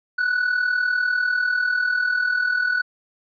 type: tone with amplitude modulation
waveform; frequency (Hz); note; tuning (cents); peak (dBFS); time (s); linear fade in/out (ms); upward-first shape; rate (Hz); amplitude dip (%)
triangle; 1480; F#6; 0; -14; 0.18-2.82; 10; sine; 40.1; 65
effects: resampled to 11025 Hz